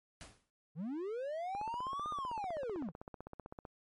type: noise with exponential decay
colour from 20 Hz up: pink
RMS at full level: -47 dBFS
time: 0.21-0.5 s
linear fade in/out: 0 ms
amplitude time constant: 61 ms
type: linear two-way sweep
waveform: triangle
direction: up then down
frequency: 140 to 1238 to 140 Hz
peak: -35 dBFS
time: 0.75-2.92 s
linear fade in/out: 50 ms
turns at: 2.1 s
type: click train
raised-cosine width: 1 ms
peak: -32 dBFS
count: 34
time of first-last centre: 1.55-3.652 s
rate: 15.7 Hz
effects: MP3 48 kbps